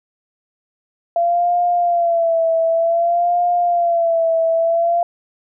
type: tone with vibrato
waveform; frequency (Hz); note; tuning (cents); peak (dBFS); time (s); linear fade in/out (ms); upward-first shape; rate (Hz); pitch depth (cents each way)
sine; 680; F5; -46; -13; 1.16-5.03; 2; sine; 0.54; 62
effects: none